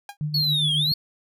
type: tone with exponential decay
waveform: sawtooth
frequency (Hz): 810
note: G#5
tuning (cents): -43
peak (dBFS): -27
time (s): 0.09-0.17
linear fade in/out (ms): 2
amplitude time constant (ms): 17
type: tone with tremolo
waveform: sine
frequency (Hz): 150.7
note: D3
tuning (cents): +45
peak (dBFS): -22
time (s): 0.21-0.92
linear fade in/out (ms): 0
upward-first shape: triangle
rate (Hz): 7.3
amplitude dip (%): 60
type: linear two-way sweep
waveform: triangle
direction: down then up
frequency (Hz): 4435 to 3136 to 4435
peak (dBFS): -19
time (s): 0.34-0.94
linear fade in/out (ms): 5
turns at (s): 0.75
effects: none